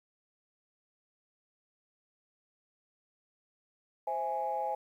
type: chord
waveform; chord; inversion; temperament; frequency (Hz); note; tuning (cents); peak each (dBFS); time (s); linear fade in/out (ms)
sine; C augmented; none; equal; 523.3 / 659.3 / 830.6; C5 / E5 / G#5; 0 / 0 / 0; -37 / -37 / -32; 4.07-4.75; 5
effects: tanh soft clip ceiling -23 dBFS + 11-bit